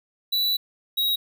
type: tone pair in turn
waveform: square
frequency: 3951 / 3821 Hz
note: B7 / A#7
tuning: 0 / +42 cents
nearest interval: minor second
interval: 58 cents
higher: first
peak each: -21 dBFS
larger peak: neither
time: 0.32-0.57 / 0.97-1.16 s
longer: first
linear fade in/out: 10 ms
effects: none